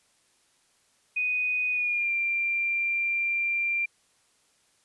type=tone with pitch glide; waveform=sine; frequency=2489 to 2374 Hz; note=D#7 to D7; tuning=0 to +18 cents; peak=-24 dBFS; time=1.16-3.86 s; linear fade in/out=10 ms; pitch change=-82 cents; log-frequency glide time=1.7-2.12 s; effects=white hiss -66 dBFS RMS until 4.84 s + resampled to 24000 Hz